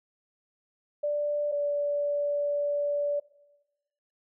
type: tone pair in turn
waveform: sine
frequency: 587.3 / 579.2 Hz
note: D5 / D5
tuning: 0 / -24 cents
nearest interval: unison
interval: 24 cents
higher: first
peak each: -25 dBFS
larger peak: neither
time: 1.03-1.52 / 1.52-3.2 s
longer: second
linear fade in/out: 10 ms
effects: noise-tail reverb RT60 1.0 s tail -19 dB re dry